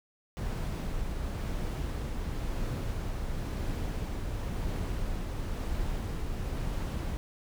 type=noise with tremolo; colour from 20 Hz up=brown; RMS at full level=-32 dBFS; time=0.37-7.17 s; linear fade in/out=0 ms; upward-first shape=triangle; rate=0.97 Hz; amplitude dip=25%; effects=none